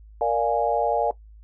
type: chord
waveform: sine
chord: Bb dominant seventh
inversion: none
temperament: equal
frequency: 466.2 / 587.3 / 698.5 / 830.6 Hz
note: Bb4 / D5 / F5 / Ab5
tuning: 0 / 0 / 0 / 0 cents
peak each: -25 dBFS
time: 0.21-1.11 s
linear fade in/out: 2 ms
effects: noise-tail reverb RT60 0.1 s tail -17 dB re dry + added 53 Hz sine -44 dBFS peak until 1.43 s